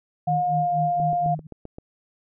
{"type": "tone with tremolo", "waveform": "sine", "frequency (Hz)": 155.56, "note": "D#3", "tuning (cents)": 0, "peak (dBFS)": -23, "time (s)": [0.27, 1.47], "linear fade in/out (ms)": 5, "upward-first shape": "sine", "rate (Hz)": 4.1, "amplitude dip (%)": 95}
{"type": "tone with pitch glide", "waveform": "sine", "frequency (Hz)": [717, 703.1], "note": ["F5", "F5"], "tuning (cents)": [45, 11], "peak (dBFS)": -20, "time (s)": [0.27, 1.35], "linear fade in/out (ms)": 10, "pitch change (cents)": -34, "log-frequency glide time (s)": [0.42, 0.75]}
{"type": "click train", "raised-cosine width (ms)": 2, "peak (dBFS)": -24, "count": 7, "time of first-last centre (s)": [1, 1.784], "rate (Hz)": 7.65}
{"effects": []}